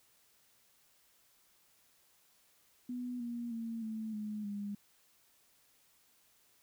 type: tone with pitch steps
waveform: sine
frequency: 246.9 / 237.5 / 228.5 / 219.8 / 211.5 / 203.5 Hz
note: B3 / A#3 / A#3 / A3 / G#3 / G#3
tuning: 0 / +33 / -34 / -2 / +32 / -35 cents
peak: -37 dBFS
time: 2.89-4.75 s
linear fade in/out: 5 ms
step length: 310 ms
effects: white hiss -69 dBFS RMS until 6.62 s